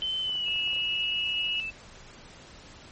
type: tone with pitch glide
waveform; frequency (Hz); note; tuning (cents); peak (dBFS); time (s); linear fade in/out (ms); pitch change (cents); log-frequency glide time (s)
sine; 3066 to 2901; G7 to F#7; -39 to -35; -27; 0.02-1.6; 0; -96; 0.21-0.47
type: clicks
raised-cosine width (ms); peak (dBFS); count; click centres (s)
1; -34; 7; 0.296 / 0.354 / 0.483 / 0.56 / 0.676 / 0.732 / 0.764
type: tone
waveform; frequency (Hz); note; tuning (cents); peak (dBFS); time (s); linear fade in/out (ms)
sine; 2637; E7; 0; -31; 0.45-1.71; 20
effects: pink hiss -49 dBFS RMS until 2.91 s + MP3 32 kbps